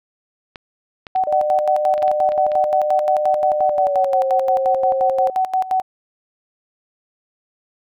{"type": "clicks", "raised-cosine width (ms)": 0.3, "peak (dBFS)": -18, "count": 8, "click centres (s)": [0.558, 1.068, 1.16, 1.979, 2.022, 2.08, 2.32, 2.518]}
{"type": "tone with tremolo", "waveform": "sine", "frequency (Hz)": 752, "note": "F#5", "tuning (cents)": 28, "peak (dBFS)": -14, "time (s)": [1.15, 5.82], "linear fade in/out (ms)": 5, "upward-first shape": "square", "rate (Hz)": 5.7, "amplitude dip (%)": 80}
{"type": "tone with pitch glide", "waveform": "sine", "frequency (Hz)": [603, 534.1], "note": ["D5", "C5"], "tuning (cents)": [46, 36], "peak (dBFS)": -17, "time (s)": [1.27, 5.3], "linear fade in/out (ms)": 2, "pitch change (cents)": -210, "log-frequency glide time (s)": [3.67, 4.22]}
{"effects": []}